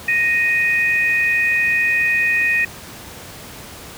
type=tone pair together; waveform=sine; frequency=1864.7 / 2489 Hz; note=A#6 / D#7; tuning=0 / 0 cents; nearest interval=perfect fourth; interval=500 cents; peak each=-17 dBFS; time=0.08-2.65 s; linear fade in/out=5 ms; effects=pink hiss -36 dBFS RMS until 3.97 s + high-pass 60 Hz 12 dB/octave